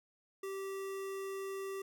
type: tone with notch filter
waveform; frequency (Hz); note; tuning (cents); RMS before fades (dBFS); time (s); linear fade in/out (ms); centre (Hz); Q
square; 388.9; G4; -14; -41; 0.43-1.82; 5; 4100; 2
effects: none